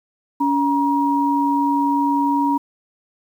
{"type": "tone pair together", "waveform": "sine", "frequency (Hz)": [282.4, 950], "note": ["C#4", "A#5"], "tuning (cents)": [32, 33], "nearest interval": "octave + major sixth", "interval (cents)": 2101, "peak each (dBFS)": -18, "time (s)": [0.4, 2.58], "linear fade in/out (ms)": 10, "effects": ["8-bit"]}